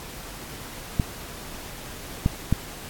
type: clicks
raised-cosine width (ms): 5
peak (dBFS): -7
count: 3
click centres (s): 0.998 / 2.261 / 2.526
effects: pink hiss -39 dBFS RMS until 2.89 s + AAC 64 kbps